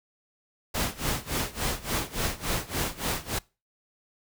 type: noise with tremolo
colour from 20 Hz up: pink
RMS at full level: -27 dBFS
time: 0.74-3.39 s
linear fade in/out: 10 ms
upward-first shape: sine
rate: 3.5 Hz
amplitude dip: 90%
effects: noise-tail reverb RT60 0.3 s tail -24 dB re dry